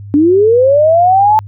sine linear sweep, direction up, 280.5 to 879 Hz, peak -5 dBFS, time 0.14-1.39 s, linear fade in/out 0 ms, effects added 101 Hz sine -26 dBFS peak until 1.47 s

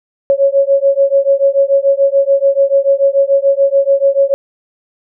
sine beating tone pair, 549 / 555.9 Hz, C#5 / C#5, -17 / +5 cents, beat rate 6.9 Hz, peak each -11 dBFS, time 0.3-4.34 s, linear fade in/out 0 ms, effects none

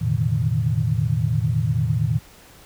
sine tone cluster, 86 / 113.5 / 128.8 / 148.3 / 157.2 Hz, F2 / A#2 / C3 / D3 / D#3, -26 / -46 / -27 / +17 / +18 cents, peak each -28 / -21 / -27 / -26 / -25 dBFS, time 0.01-2.19 s, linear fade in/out 10 ms, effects pink hiss -48 dBFS RMS until 2.65 s

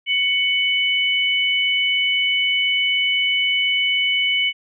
sine tone pair together, 2228 / 2989 Hz, C#7 / F#7, +8 / +17 cents, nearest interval perfect fourth, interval 509 cents, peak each -19 dBFS, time 0.06-4.53 s, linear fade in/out 50 ms, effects none

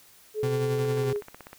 sine tone with pitch glide, 428.4 to 412.9 Hz, A4 to G#4, -46 to -10 cents, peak -26 dBFS, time 0.34-1.22 s, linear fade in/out 50 ms, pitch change -64 cents, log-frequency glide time 0.98-1.06 s
40% pulse tone with tremolo, 127.7 Hz, C3, 42 cents flat, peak -25 dBFS, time 0.43-1.13 s, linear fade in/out 2 ms, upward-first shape sine, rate 11 Hz, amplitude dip 35%
click train, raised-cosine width 0.5 ms, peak -27 dBFS, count 13, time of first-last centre 0.79-1.531 s, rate 16.2 Hz
effects white hiss -55 dBFS RMS until 1.58 s

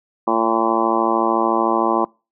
harmonic tone, 113.5 Hz, A#2, 46 cents flat, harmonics 2 / 3 / 4 / 5 / 6 / 7 / 8 / 9 / 10, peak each -25 / -21 / -27 / -25 / -26 / -23 / -25 / -21 / -25 dBFS, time 0.27-2.05 s, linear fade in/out 5 ms, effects noise-tail reverb RT60 0.3 s tail -25 dB re dry

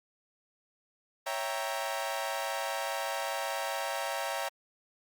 sawtooth chord, C# diminished seventh, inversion none, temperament equal, 554.4 / 659.3 / 784 / 932.3 Hz, C#5 / E5 / G5 / Bb5, 0 / 0 / 0 / 0 cents, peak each -34 dBFS, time 1.26-4.49 s, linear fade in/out 10 ms, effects Opus 48 kbps

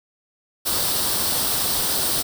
white noise with comb filter, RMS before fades -22 dBFS, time 0.65-2.23 s, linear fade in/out 20 ms, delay 0.22 ms, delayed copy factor +0.55, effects none

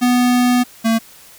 square tone pair in turn, 246.9 / 226 Hz, B3 / A3, 0 / +47 cents, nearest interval major second, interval 153 cents, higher first, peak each -12 / -13 dBFS, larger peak first, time 0.01-0.64 / 0.84-0.99 s, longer first, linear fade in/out 20 ms, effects white hiss -43 dBFS RMS until 1.38 s

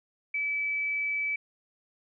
sine tone, 2301 Hz, D7, 36 cents flat, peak -27 dBFS, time 0.34-1.36 s, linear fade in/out 5 ms, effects none

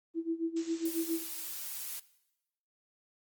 sine tone with tremolo, 329.6 Hz, E4, in tune, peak -28 dBFS, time 0.14-1.24 s, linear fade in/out 50 ms, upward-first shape sine, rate 7.3 Hz, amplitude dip 90%
blue noise, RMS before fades -40 dBFS, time 0.56-2 s, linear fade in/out 10 ms
effects noise-tail reverb RT60 0.9 s tail -19 dB re dry + Opus 24 kbps

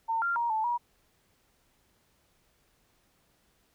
sine tone with pitch steps, 905 / 1388 / 942 / 875 / 958 Hz, A5 / F6 / A#5 / A5 / A#5, +48 / -11 / +18 / -10 / +47 cents, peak -26 dBFS, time 0.08-0.78 s, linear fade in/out 20 ms, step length 140 ms, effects pink hiss -69 dBFS RMS until 3.74 s

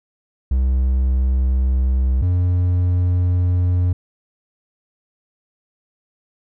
triangle tone pair in turn, 64.5 / 89.44 Hz, C2 / F2, -24 / +42 cents, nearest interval tritone, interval 566 cents, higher second, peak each -12 dBFS, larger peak neither, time 0.51-2.22 / 2.22-3.93 s, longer neither, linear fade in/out 5 ms, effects none

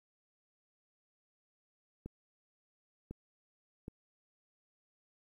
clicks, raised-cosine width 3 ms, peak -30 dBFS, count 3, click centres 2.06 / 3.11 / 3.881 s, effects 11-bit

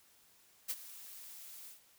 blue noise with ADSR envelope, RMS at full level -35 dBFS, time 0.68-1.81 s, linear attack 22 ms, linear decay 44 ms, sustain -16 dB, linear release 130 ms, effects white hiss -66 dBFS RMS until 1.98 s

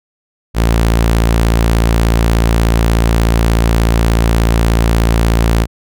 sawtooth tone, 56.6 Hz, A1, 50 cents sharp, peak -5 dBFS, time 0.54-5.67 s, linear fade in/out 50 ms, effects none

